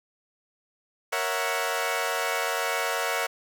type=chord; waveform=15% pulse; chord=F# dominant seventh; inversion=first; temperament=equal; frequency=466.2 / 554.4 / 659.3 / 740 Hz; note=A#4 / C#5 / E5 / F#5; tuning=0 / 0 / 0 / 0 cents; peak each=-25 dBFS; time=1.12-3.27 s; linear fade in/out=10 ms; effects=none